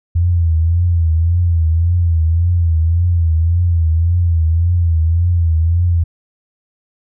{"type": "tone with vibrato", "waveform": "sine", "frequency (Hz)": 84, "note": "E2", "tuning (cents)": 33, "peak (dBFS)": -10, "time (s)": [0.15, 6.04], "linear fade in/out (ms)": 10, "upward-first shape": "triangle", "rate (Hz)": 1.8, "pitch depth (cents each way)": 94, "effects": []}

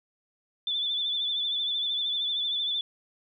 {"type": "tone with vibrato", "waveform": "sine", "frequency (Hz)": 3500, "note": "A7", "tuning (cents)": -10, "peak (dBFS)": -26, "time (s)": [0.67, 2.81], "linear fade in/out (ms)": 2, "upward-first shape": "sine", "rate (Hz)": 13, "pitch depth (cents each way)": 44, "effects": []}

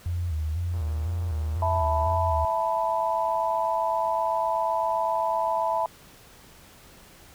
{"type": "tone with vibrato", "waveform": "sine", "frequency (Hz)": 82.3, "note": "E2", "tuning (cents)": -2, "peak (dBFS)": -25, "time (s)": [0.06, 2.45], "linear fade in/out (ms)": 0, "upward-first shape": "square", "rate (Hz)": 2, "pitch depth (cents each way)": 100}
{"type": "click train", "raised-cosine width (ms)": 1, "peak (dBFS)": -33, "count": 166, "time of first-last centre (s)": [0.74, 2.162], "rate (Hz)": 116}
{"type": "chord", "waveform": "sine", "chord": "E suspended fourth", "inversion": "none", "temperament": "equal", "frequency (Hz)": [659.3, 880, 987.8], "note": ["E5", "A5", "B5"], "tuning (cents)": [0, 0, 0], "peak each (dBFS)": -27, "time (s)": [1.62, 5.86], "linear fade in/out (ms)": 2}
{"effects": ["pink hiss -51 dBFS RMS until 7.34 s"]}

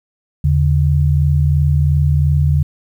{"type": "tone pair together", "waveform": "sine", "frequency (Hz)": [80.4, 143.26], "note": ["E2", "D3"], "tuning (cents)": [-43, -43], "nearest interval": "minor seventh", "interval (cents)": 1000, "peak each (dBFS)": -13, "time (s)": [0.44, 2.63], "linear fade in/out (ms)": 5, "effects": ["8-bit"]}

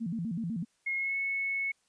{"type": "tone with vibrato", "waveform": "sine", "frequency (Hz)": 196, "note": "G3", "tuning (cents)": 0, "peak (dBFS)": -31, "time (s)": [0, 0.65], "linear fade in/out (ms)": 20, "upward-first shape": "square", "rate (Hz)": 8, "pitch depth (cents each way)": 260}
{"type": "tone with pitch glide", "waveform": "sine", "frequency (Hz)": [2156, 2201], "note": ["C#7", "C#7"], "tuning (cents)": [-49, -13], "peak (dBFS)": -29, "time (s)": [0.86, 1.72], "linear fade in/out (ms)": 10, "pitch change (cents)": 36, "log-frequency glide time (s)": [0.96, 1.16]}
{"effects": ["white hiss -72 dBFS RMS until 1.88 s", "resampled to 22050 Hz"]}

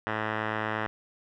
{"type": "tone with low-pass filter", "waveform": "5% pulse", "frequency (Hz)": 108.7, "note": "A2", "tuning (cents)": -21, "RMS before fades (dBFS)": -31, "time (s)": [0.07, 0.87], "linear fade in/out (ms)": 0, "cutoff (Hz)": 2000, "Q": 6.4, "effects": []}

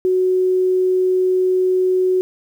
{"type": "tone", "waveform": "sine", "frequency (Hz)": 370, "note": "F#4", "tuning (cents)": 0, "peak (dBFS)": -13, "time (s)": [0.05, 2.21], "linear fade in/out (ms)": 0, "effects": ["8-bit"]}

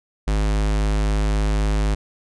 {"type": "tone", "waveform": "square", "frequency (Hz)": 51.91, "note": "G#1", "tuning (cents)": 0, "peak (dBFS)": -18, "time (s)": [0.27, 1.95], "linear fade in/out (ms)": 10, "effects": ["resampled to 22050 Hz"]}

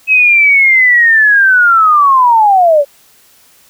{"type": "linear sweep", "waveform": "sine", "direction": "down", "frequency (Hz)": [2576, 550], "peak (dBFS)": -4, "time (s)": [0.07, 2.85], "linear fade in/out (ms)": 50, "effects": ["white hiss -46 dBFS RMS until 3.69 s"]}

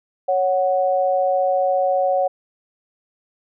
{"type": "tone pair together", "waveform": "sine", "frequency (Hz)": [554.4, 740], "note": ["C#5", "F#5"], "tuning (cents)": [0, 0], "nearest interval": "perfect fourth", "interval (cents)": 500, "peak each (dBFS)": [-18, -19], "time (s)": [0.28, 2.28], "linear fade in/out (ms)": 10, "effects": []}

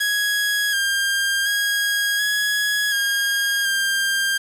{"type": "tone with pitch steps", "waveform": "sawtooth", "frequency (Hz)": [1664, 1602, 1642, 1674, 1624, 1595], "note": ["G#6", "G6", "G#6", "G#6", "G#6", "G6"], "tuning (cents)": [3, 37, -20, 13, -39, 30], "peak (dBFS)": -15, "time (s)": [0, 4.38], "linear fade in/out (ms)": 10, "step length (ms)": 730, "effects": ["resampled to 32000 Hz", "7-bit"]}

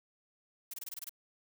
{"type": "noise bursts", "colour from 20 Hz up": "blue", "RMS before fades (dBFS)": -42, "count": 8, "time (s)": [0.71, 1.094], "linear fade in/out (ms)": 5, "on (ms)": 27, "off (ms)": 24, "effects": []}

